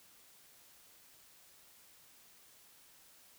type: silence
effects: white hiss -62 dBFS RMS until 3.38 s